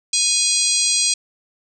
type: harmonic tone with a mistuned harmonic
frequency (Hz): 827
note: G#5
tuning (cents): -8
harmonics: 3 / 4 / 5 / 6 / 7 / 8 / 9 / 10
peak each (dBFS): -27 / -26 / -23 / -22 / -23 / -24 / -27 / -22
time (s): 0.13-1.14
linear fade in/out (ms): 5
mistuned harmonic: 6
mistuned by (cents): -65
effects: none